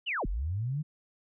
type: linear two-way sweep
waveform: sine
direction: down then up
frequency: 3100 to 34.65 to 157.9 Hz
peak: -29 dBFS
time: 0.06-0.83 s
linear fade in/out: 20 ms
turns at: 0.26 s
effects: none